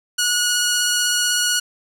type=tone with vibrato; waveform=10% pulse; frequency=1454 Hz; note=F#6; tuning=31 cents flat; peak=-8 dBFS; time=0.18-1.6 s; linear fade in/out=10 ms; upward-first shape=sine; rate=16 Hz; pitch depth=11 cents each way; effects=none